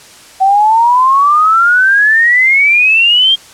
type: exponential sweep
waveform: sine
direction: up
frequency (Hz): 756 to 3231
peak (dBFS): -5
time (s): 0.4-3.36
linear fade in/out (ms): 20
effects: white hiss -37 dBFS RMS until 3.53 s + low-pass 9000 Hz 12 dB/octave